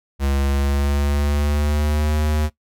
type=tone with pitch glide; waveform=square; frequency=69.3 to 76.01 Hz; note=C#2 to D#2; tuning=0 to -40 cents; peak=-18 dBFS; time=0.19-2.5 s; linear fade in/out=50 ms; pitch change=+160 cents; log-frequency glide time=0.5-2.17 s; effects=noise-tail reverb RT60 0.1 s tail -17 dB re dry